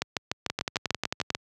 two click trains, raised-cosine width 0.2 ms, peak -9 / -10 dBFS, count 10 / 10, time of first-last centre 0.02-1.349 / 0.5-1.304 s, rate 6.77 / 11.2 Hz, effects high-pass 80 Hz 12 dB/octave

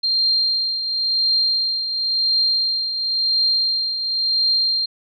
sine tone with tremolo, 4186 Hz, C8, in tune, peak -14 dBFS, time 0.03-4.86 s, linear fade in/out 10 ms, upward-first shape triangle, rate 0.95 Hz, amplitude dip 60%, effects none

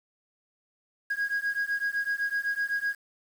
sine beating tone pair, 1638 / 1645.9 Hz, G#6 / G#6, -24 / -16 cents, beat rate 7.9 Hz, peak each -28 dBFS, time 1.1-2.95 s, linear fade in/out 10 ms, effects tanh soft clip ceiling -23 dBFS + 8-bit

